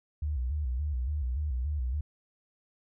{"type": "tone with vibrato", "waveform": "sine", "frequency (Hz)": 68.2, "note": "C#2", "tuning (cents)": -28, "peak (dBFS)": -28, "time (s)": [0.22, 2.01], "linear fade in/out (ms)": 5, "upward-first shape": "square", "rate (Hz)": 3.5, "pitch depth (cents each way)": 160, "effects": []}